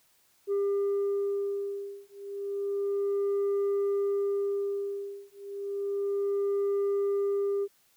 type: beating tone pair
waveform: sine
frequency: 400 / 400.31 Hz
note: G4 / G4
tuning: +35 / +36 cents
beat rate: 0.31 Hz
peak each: -28 dBFS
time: 0.47-7.68 s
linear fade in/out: 50 ms
effects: tanh soft clip ceiling -24 dBFS + white hiss -66 dBFS RMS until 7.96 s

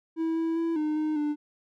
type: tone with pitch steps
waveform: triangle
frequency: 325.4 / 327.4 / 331.6 / 305 / 308 / 296.9 Hz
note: E4 / E4 / E4 / D#4 / D#4 / D4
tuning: -22 / -12 / +10 / -34 / -17 / +19 cents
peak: -23 dBFS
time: 0.16-1.36 s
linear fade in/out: 50 ms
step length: 200 ms
effects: none

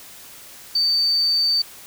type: tone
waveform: sine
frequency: 4581 Hz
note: D8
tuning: 44 cents flat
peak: -16 dBFS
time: 0.75-1.62 s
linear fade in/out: 5 ms
effects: white hiss -42 dBFS RMS until 1.86 s

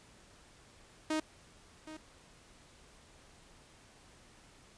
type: tone with echo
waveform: sawtooth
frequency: 312 Hz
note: D#4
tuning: 5 cents sharp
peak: -27 dBFS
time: 1.1-1.2 s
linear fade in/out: 5 ms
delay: 770 ms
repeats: 1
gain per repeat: -14 dB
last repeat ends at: 1.97 s
effects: pink hiss -60 dBFS RMS until 4.77 s + resampled to 22050 Hz

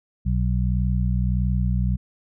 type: harmonic tone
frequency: 61.6 Hz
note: B1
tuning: 4 cents flat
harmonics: 1 / 2 / 3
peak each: -21 / -24 / -26 dBFS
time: 0.25-1.97 s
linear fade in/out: 20 ms
effects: none

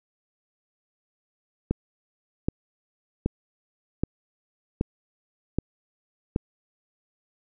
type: click train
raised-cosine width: 3 ms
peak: -10 dBFS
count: 7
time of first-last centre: 1.71-6.361 s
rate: 1.29 Hz
effects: none

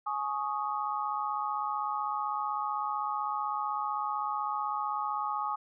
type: chord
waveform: sine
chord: Ab suspended fourth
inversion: none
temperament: equal with one note detuned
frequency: 841.2 / 1108.7 / 1244.5 Hz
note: Ab5 / Db6 / Eb6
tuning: +22 / 0 / 0 cents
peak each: -34 / -35 / -34 dBFS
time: 0.06-5.56 s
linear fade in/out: 10 ms
effects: none

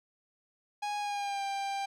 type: tone with pitch glide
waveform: 45% pulse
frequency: 827 to 791.5 Hz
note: G#5 to G5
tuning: -8 to +17 cents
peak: -32 dBFS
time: 0.82-1.86 s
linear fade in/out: 10 ms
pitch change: -75 cents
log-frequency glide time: 0.99-1.43 s
effects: low-pass 7000 Hz 12 dB/octave

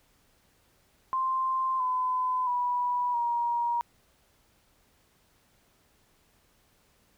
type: tone with pitch steps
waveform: sine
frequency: 1046.5 / 1012.6 / 979.8 / 948.1 Hz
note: C6 / B5 / B5 / A#5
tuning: 0 / +43 / -14 / +29 cents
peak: -25 dBFS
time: 1.13-3.81 s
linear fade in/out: 0 ms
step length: 670 ms
effects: pink hiss -66 dBFS RMS until 7.17 s

